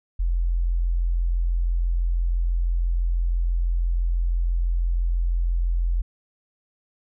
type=tone; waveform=sine; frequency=43.02 Hz; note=F1; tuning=25 cents flat; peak=-19 dBFS; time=0.19-6.02 s; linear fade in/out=10 ms; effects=none